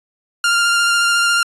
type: tone with vibrato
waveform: sawtooth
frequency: 1396.9 Hz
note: F6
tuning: in tune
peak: -9 dBFS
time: 0.44-1.43 s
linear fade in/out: 2 ms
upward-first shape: square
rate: 14 Hz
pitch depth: 10 cents each way
effects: resampled to 24000 Hz